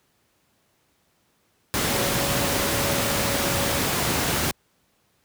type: tone in noise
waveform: sine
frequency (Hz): 560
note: C#5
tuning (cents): +18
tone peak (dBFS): -31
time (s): 1.93-3.8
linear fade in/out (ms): 0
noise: pink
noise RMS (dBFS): -23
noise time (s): 1.74-4.51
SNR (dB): -11
effects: pink hiss -66 dBFS RMS until 5.24 s + high-pass 80 Hz 12 dB/octave